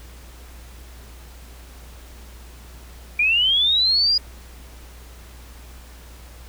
sine linear sweep, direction up, 2365 to 4922 Hz, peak -15 dBFS, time 3.19-4.18 s, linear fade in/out 5 ms, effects added 60 Hz sine -40 dBFS peak until 6.48 s + pink hiss -47 dBFS RMS until 6.48 s

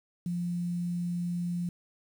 sine tone with quantisation, 174.61 Hz, F3, in tune, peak -29 dBFS, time 0.26-1.69 s, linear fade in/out 2 ms, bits 9, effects none

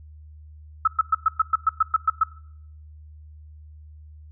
sine tone bursts, 1301 Hz, E6, 23 cents flat, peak -14 dBFS, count 11, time 0.85-2.236 s, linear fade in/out 5 ms, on 26 ms, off 110 ms, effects noise-tail reverb RT60 0.7 s tail -21 dB re dry + added 76 Hz sine -42 dBFS peak until 4.31 s

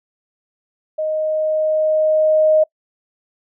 sine tone with level ramp, 622.3 Hz, D#5, in tune, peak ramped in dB -18 to -9 dBFS, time 0.98-2.64 s, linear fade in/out 10 ms, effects noise-tail reverb RT60 0.1 s tail -25 dB re dry

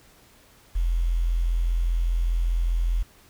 sine tone with quantisation, 42.51 Hz, F1, 46 cents flat, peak -20 dBFS, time 0.75-3.03 s, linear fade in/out 10 ms, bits 8, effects pink hiss -55 dBFS RMS until 3.29 s

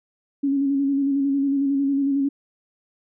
sine tone with vibrato, 277.2 Hz, C#4, in tune, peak -18 dBFS, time 0.43-2.29 s, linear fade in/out 10 ms, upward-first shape square, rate 11 Hz, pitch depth 28 cents each way, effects none

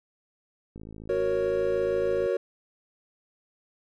click train, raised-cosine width 3 ms, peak -30 dBFS, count 82, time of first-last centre 0.76-2.26 s, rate 54 Hz
triangle chord, F# major, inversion none, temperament equal with one note detuned, 370 / 467.5 / 554.4 Hz, F#4 / A#4 / C#5, 0 / +5 / 0 cents, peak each -26 dBFS, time 1.09-2.37 s, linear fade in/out 5 ms
effects none

